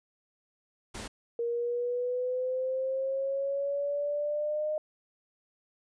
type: noise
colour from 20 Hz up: pink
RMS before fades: -40 dBFS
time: 0.94-1.08 s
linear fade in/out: 10 ms
type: exponential sweep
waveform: sine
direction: up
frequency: 467.9 to 615 Hz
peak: -28 dBFS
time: 1.39-4.78 s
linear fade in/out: 2 ms
effects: resampled to 22050 Hz